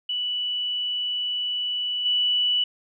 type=tone with level steps; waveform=sine; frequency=2960 Hz; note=F#7; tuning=in tune; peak=-24 / -19 dBFS; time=0.09-2.64 s; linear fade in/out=5 ms; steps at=2.05 s; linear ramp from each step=10 ms; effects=none